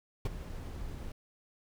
brown noise with ADSR envelope, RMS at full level -28 dBFS, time 0.25-1.12 s, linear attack 5 ms, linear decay 25 ms, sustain -13 dB, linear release 4 ms, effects none

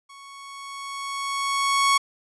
sawtooth tone with level ramp, 1108.7 Hz, C#6, in tune, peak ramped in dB -40 to -12 dBFS, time 0.09-1.98 s, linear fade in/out 10 ms, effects resampled to 24000 Hz

